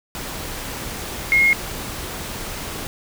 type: tone in noise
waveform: sine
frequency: 2150 Hz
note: C7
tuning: 47 cents sharp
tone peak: -12 dBFS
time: 1.32-1.53 s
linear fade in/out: 0 ms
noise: pink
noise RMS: -30 dBFS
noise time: 0.15-2.87 s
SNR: +15 dB
effects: none